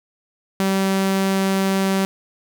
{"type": "tone", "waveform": "sawtooth", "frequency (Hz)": 193, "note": "G3", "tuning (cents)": -27, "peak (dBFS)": -13, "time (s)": [0.6, 2.05], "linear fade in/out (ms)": 0, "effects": []}